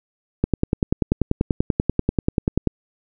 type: click train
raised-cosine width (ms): 3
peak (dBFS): -4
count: 24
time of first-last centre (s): 0.44-2.673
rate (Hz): 10.3
effects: none